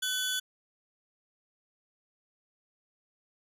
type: tone pair together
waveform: sawtooth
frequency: 1510 / 3418 Hz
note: F#6 / G#7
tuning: +35 / +49 cents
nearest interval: octave + major second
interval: 1414 cents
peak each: -30 / -28 dBFS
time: 0.02-0.4 s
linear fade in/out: 10 ms
effects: resampled to 32000 Hz